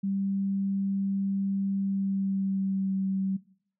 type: tone with pitch glide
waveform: sine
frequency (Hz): 196 to 192.3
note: G3 to G3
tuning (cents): 0 to -33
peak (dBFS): -26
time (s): 0.03-3.37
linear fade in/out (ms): 10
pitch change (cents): -33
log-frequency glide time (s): 1.8-2.94
effects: noise-tail reverb RT60 0.6 s tail -20 dB re dry